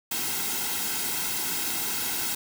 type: noise with comb filter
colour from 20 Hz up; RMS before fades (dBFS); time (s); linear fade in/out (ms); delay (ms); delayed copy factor
white; -29; 0.11-2.35; 5; 1.7; -0.7
effects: none